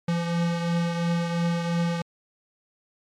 square beating tone pair, 170 / 172.9 Hz, F3 / F3, -46 / -17 cents, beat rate 2.9 Hz, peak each -24 / -33 dBFS, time 0.08-2.02 s, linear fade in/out 5 ms, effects low-pass 6000 Hz 12 dB/octave + MP3 64 kbps

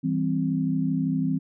sine chord, C major, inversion first, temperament just, 163.52 / 196.22 / 261.6 Hz, E3 / G3 / C4, -14 / +2 / 0 cents, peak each -26 / -29 / -25 dBFS, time 0.03-1.39 s, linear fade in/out 20 ms, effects none

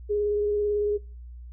sine tone with vibrato, 414.5 Hz, G#4, 3 cents flat, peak -22 dBFS, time 0.09-0.98 s, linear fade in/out 20 ms, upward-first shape sine, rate 18 Hz, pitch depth 16 cents each way, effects noise-tail reverb RT60 0.4 s tail -24 dB re dry + added 60 Hz sine -39 dBFS peak until 1.52 s

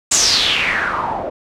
white noise with low-pass filter sweep, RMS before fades -17 dBFS, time 0.11-1.3 s, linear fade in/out 10 ms, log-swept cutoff 7400 to 570 Hz, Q 4.8, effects none

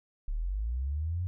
sine linear sweep, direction up, 33.64 to 92.5 Hz, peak -29 dBFS, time 0.28-1.27 s, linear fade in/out 0 ms, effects none

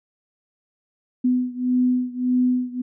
sine beating tone pair, 250 / 251.7 Hz, B3 / B3, +21 / +33 cents, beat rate 1.7 Hz, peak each -20 / -22 dBFS, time 1.24-2.82 s, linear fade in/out 10 ms, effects none

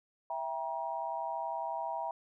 sine chord, E diminished, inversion none, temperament just, 659.3 / 791.1 / 949.3 Hz, E5 / G5 / Bb5, 0 / +16 / +31 cents, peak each -39 / -39 / -37 dBFS, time 0.3-2.11 s, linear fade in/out 2 ms, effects none

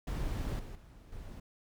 brown noise with level steps, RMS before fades -35 / -44 / -53 / -46 dBFS, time 0.07-1.4 s, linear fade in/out 5 ms, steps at 0.59 / 0.75 / 1.12 s, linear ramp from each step 5 ms, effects none

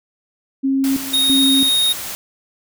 sine tone with tremolo, 270 Hz, C#4, 45 cents flat, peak -14 dBFS, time 0.63-1.7 s, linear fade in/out 20 ms, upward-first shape square, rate 1.5 Hz, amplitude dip 80%
white noise, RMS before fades -28 dBFS, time 0.84-2.15 s, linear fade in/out 0 ms
square tone, 3729 Hz, A#7, in tune, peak -14 dBFS, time 1.13-1.93 s, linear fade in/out 10 ms
effects none

